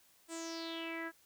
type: tone with low-pass filter sweep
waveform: sawtooth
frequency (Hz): 329.6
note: E4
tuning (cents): 0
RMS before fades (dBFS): -42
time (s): 0.28-1.12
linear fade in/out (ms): 50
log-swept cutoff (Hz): 8700 to 1600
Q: 5.8
effects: white hiss -67 dBFS RMS until 1.25 s